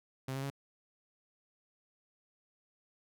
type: tone with pitch steps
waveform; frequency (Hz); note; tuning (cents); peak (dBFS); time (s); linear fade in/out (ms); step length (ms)
sawtooth; 132.2 / 135.37 / 138.61; C3 / C#3 / C#3; +18 / -41 / 0; -32; 0.28-0.502; 5; 74
effects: none